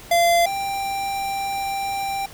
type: tone pair in turn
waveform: square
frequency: 687 / 787.8 Hz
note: F5 / G5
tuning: -29 / +8 cents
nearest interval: major second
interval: 237 cents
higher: second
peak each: -15 / -24 dBFS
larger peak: first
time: 0.11-0.46 / 0.46-2.26 s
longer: second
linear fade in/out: 5 ms
effects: pink hiss -42 dBFS RMS until 2.33 s

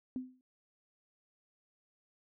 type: tone with exponential decay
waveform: sine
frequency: 255.6 Hz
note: C4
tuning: 40 cents flat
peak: -32 dBFS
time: 0.16-0.41 s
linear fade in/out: 1 ms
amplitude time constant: 54 ms
effects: none

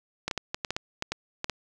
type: clicks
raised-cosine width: 0.2 ms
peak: -12 dBFS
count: 11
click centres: 0.28 / 0.312 / 0.377 / 0.545 / 0.648 / 0.706 / 0.765 / 1.024 / 1.12 / 1.444 / 1.497 s
effects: none

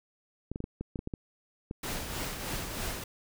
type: clicks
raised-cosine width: 3 ms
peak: -22 dBFS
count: 10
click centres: 0.516 / 0.559 / 0.604 / 0.641 / 0.81 / 0.958 / 0.991 / 1.074 / 1.138 / 1.711 s
type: noise with tremolo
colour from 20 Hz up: pink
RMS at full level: -34 dBFS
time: 1.83-3.04 s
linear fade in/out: 5 ms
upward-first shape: triangle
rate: 3.2 Hz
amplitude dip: 50%
effects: none

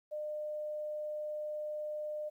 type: tone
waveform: sine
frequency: 604 Hz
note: D5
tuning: 48 cents sharp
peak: -36 dBFS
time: 0.11-2.3 s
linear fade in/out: 20 ms
effects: 12-bit

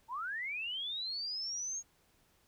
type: linear sweep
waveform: sine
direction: up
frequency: 872 to 6620 Hz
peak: -36 dBFS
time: 0.08-1.83 s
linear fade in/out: 50 ms
effects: pink hiss -70 dBFS RMS until 2.47 s

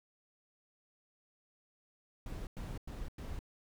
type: noise bursts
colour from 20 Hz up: brown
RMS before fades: -42 dBFS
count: 4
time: 2.26-3.391 s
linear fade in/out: 2 ms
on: 210 ms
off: 97 ms
effects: none

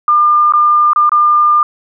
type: tone with dropouts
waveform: sine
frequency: 1202 Hz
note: D6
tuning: 40 cents sharp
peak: -6 dBFS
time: 0.08-1.63 s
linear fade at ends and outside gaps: 2 ms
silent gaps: 0.523-0.536 / 0.933-0.96 / 1.094-1.118 s
effects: none

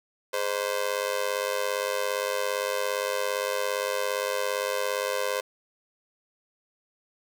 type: tone with amplitude modulation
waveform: sawtooth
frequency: 516 Hz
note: C5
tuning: 24 cents flat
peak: -18 dBFS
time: 0.33-5.41 s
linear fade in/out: 10 ms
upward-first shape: sine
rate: 97.5 Hz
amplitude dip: 100%
effects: none

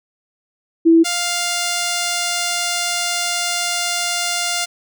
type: tone pair in turn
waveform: sine / 5% pulse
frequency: 329.6 / 700.3 Hz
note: E4 / F5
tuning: 0 / +5 cents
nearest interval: octave + minor second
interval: 1305 cents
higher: second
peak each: -7 dBFS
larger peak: neither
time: 0.85-1.04 / 1.04-4.66 s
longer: second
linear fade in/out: 20 ms
effects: none

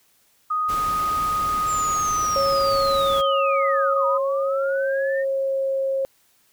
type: tone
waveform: sine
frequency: 1244.5 Hz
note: D#6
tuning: in tune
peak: -20 dBFS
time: 0.5-4.18 s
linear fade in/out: 10 ms
type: noise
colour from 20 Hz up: pink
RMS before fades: -34 dBFS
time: 0.68-3.22 s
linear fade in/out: 20 ms
type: linear two-way sweep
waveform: sine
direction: down then up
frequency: 7459 to 941 to 1856 Hz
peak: -28 dBFS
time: 1.66-5.25 s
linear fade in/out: 50 ms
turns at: 4.06 s
type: tone with pitch glide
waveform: sine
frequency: 549 to 538.9 Hz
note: C#5 to C#5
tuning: -17 to -49 cents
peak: -20 dBFS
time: 2.36-6.05 s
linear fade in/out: 0 ms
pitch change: -32 cents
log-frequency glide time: 3.84-5.81 s
effects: white hiss -61 dBFS RMS until 6.52 s

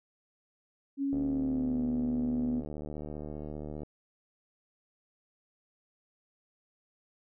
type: tone with pitch glide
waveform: sine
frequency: 277 to 245.4 Hz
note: C#4 to B3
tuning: -1 to -11 cents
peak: -28 dBFS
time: 0.97-2.63 s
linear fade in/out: 50 ms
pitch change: -210 cents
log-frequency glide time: 1.22-1.85 s
type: click train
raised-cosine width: 2 ms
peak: -27 dBFS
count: 204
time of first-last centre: 1.13-3.833 s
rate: 75.1 Hz
effects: none

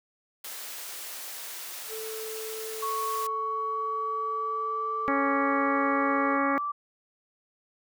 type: high-pass noise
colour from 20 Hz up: white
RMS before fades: -39 dBFS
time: 0.44-3.27 s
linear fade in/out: 5 ms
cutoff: 470 Hz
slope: 12 dB/octave
type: tone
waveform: triangle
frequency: 440 Hz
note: A4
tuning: in tune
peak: -34 dBFS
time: 1.88-6.39 s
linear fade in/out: 50 ms
type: tone with pitch glide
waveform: sine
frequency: 1108.7 to 1165.2 Hz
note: C#6 to D6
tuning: 0 to -14 cents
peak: -28 dBFS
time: 2.82-6.72 s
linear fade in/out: 10 ms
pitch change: +86 cents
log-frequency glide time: 3.12-4.97 s
type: harmonic tone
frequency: 277.2 Hz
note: C#4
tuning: in tune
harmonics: 1 / 2 / 3 / 4 / 5 / 6 / 7 / 8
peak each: -28 / -31 / -33 / -34 / -35 / -36 / -36 / -37 dBFS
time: 5.08-6.58 s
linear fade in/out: 0 ms
effects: none

